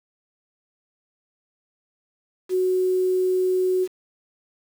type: tone with quantisation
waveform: sine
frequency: 370 Hz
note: F#4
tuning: in tune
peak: -18 dBFS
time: 2.49-3.88 s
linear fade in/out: 50 ms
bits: 7
effects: none